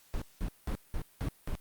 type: noise bursts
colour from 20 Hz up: brown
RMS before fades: -33 dBFS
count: 6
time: 0.14-1.552 s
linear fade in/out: 0 ms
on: 77 ms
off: 190 ms
effects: white hiss -62 dBFS RMS until 1.6 s + Opus 48 kbps